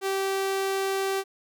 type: tone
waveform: sawtooth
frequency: 388 Hz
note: G4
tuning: 18 cents flat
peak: -21 dBFS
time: 0.01-1.24 s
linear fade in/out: 50 ms
effects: none